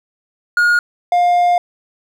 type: tone pair in turn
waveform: triangle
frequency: 1433 / 706.4 Hz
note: F6 / F5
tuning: +44 / +20 cents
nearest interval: octave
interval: 1224 cents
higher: first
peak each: -8 dBFS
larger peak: neither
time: 0.57-0.79 / 1.12-1.58 s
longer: second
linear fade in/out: 2 ms
effects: none